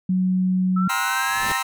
sine tone, 185 Hz, F#3, in tune, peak -17 dBFS, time 0.09-0.88 s, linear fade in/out 5 ms
sine exponential sweep, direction up, 1300 to 1864.7 Hz, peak -25 dBFS, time 0.76-1.58 s, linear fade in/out 10 ms
sawtooth chord, C dominant seventh, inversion second, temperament just, 784.9 / 941.9 / 1046.5 / 1308.1 Hz, G5 / Bb5 / C6 / E6, +2 / +18 / 0 / -14 cents, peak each -26 / -24 / -23 / -23 dBFS, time 0.89-1.63 s, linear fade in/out 10 ms
pink noise with exponential growth, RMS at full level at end -26 dBFS, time 1.17-1.52 s, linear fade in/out 1 ms, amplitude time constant 76 ms
effects none

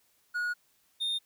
triangle tone pair in turn, 1450 / 3654 Hz, F#6 / A#7, -35 / -35 cents, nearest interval octave + major third, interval 1600 cents, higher second, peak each -27 dBFS, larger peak neither, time 0.34-0.54 / 1-1.19 s, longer first, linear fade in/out 20 ms, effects white hiss -69 dBFS RMS until 1.25 s

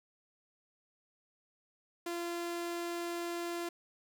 sawtooth tone, 343.6 Hz, F4, 28 cents flat, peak -32 dBFS, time 2.06-3.69 s, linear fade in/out 5 ms, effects 10-bit

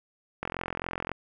click train, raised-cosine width 0.5 ms, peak -16 dBFS, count 31, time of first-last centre 0.43-1.116 s, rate 43.7 Hz, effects none

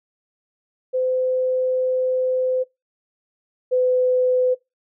sine tone pair in turn, 512 / 505.5 Hz, C5 / B4, -38 / +40 cents, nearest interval unison, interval 22 cents, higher first, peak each -18 / -15 dBFS, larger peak second, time 0.93-2.64 / 3.71-4.55 s, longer first, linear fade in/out 20 ms, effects noise-tail reverb RT60 0.2 s tail -21 dB re dry

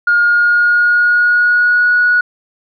sine tone with pitch glide, 1423 to 1460.5 Hz, F6 to F#6, +32 to -23 cents, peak -7 dBFS, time 0.07-2.21 s, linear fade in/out 5 ms, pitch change +45 cents, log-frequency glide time 0.21-1.93 s, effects tanh soft clip ceiling -3 dBFS

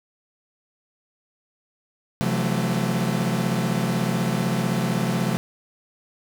40% pulse chord, F# half-diminished seventh, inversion second, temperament equal with one note detuned, 130.81 / 169.06 / 185 / 220 Hz, C3 / E3 / F#3 / A3, 0 / +44 / 0 / 0 cents, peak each -26 dBFS, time 2.21-5.37 s, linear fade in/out 0 ms, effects none

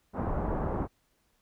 pink low-pass noise, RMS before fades -31 dBFS, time 0.13-0.88 s, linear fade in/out 50 ms, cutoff 1100 Hz, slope 24 dB/octave, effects pink hiss -72 dBFS RMS until 1.41 s

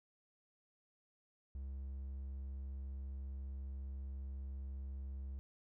triangle tone, 67.3 Hz, C2, 49 cents sharp, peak -40 dBFS, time 1.55-5.39 s, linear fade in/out 0 ms, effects none

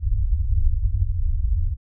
pink low-pass noise, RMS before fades -20 dBFS, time 0-1.77 s, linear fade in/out 50 ms, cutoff 100 Hz, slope 96 dB/octave, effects none

